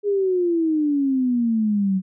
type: exponential sweep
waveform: sine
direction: down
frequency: 415.3 to 185.2 Hz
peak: -17 dBFS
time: 0.03-2.02 s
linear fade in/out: 50 ms
effects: none